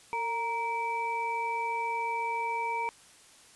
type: tone cluster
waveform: sine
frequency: 454.7 / 934 / 2314 Hz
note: A#4 / A#5 / D7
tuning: -43 / +3 / -26 cents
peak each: -39 / -30 / -36 dBFS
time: 0.13-2.89 s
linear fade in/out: 0 ms
effects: white hiss -56 dBFS RMS until 3.55 s + resampled to 24000 Hz